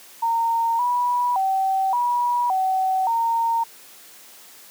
sine tone with pitch steps, 920 / 977 / 769 / 968 / 757 / 920 Hz, A#5 / B5 / G5 / B5 / F#5 / A#5, -23 / -19 / -33 / -35 / +39 / -23 cents, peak -18 dBFS, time 0.22-3.64 s, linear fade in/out 10 ms, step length 570 ms, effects white hiss -46 dBFS RMS until 4.7 s + high-pass 200 Hz 12 dB/octave

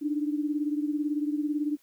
sine beating tone pair, 293.7 / 311.7 Hz, D4 / D#4, 0 / +3 cents, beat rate 18 Hz, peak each -27 / -32 dBFS, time 0.01-1.77 s, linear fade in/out 20 ms, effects white hiss -65 dBFS RMS until 1.82 s

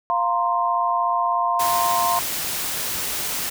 sine chord, F suspended fourth, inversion none, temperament just, 698.5 / 931.3 / 1047.7 Hz, F5 / Bb5 / C6, 0 / -2 / +2 cents, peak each -23 / -24 / -21 dBFS, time 0.1-2.19 s, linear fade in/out 0 ms
white noise, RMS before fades -26 dBFS, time 1.59-3.5 s, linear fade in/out 10 ms
effects none

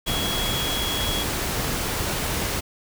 sine tone in noise, 3329 Hz, G#7, 3 cents sharp, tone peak -27 dBFS, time 0.06-1.24 s, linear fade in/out 20 ms, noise pink, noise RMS -26 dBFS, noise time 0.06-2.61 s, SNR -4 dB, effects none

